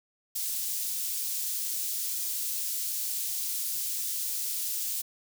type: high-pass noise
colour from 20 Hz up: white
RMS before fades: -32 dBFS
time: 0.35-5.02 s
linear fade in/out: 10 ms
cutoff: 5100 Hz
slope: 12 dB/octave
effects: none